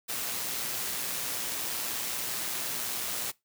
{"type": "noise with amplitude modulation", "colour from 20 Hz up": "white", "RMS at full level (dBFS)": -32, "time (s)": [0.08, 3.32], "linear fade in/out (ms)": 20, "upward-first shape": "sine", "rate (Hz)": 121, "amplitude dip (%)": 30, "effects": ["noise-tail reverb RT60 0.2 s tail -22 dB re dry", "high-pass 100 Hz 12 dB/octave"]}